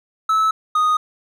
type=tone pair in turn; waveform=triangle; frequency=1303 / 1241.6 Hz; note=E6 / D#6; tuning=-20 / -4 cents; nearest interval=minor second; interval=84 cents; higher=first; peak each=-12 dBFS; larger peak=neither; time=0.29-0.51 / 0.75-0.97 s; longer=neither; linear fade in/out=5 ms; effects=none